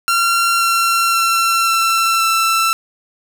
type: tone with pitch steps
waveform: sawtooth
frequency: 1372 / 1362.5 / 1353.1 / 1343.8 / 1334.5 Hz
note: F6 / F6 / E6 / E6 / E6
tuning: -31 / -43 / +45 / +33 / +21 cents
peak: -9 dBFS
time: 0.08-2.73 s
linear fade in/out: 0 ms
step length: 530 ms
effects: none